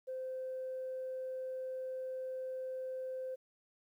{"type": "tone", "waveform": "sine", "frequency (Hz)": 518, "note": "C5", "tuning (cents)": -17, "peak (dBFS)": -37, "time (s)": [0.07, 3.36], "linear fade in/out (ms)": 20, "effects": ["tanh soft clip ceiling -34 dBFS", "12-bit"]}